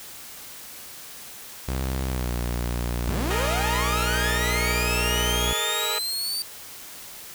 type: tone with pitch glide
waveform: sawtooth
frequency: 65.41 to 59.98 Hz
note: C2 to B1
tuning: 0 to -50 cents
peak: -21 dBFS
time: 1.68-5.53 s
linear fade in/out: 5 ms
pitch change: -150 cents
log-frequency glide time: 2.09-2.3 s
type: linear sweep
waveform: sawtooth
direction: up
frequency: 49 to 4643 Hz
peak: -23 dBFS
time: 3.07-6.42 s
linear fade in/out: 0 ms
type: chord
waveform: 10% pulse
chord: Ab suspended second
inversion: none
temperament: equal with one note detuned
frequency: 419.6 / 466.2 / 622.3 Hz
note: Ab4 / Bb4 / Eb5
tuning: +18 / 0 / 0 cents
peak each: -23 / -22 / -23 dBFS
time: 3.3-5.99 s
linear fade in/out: 10 ms
effects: white hiss -41 dBFS RMS until 7.34 s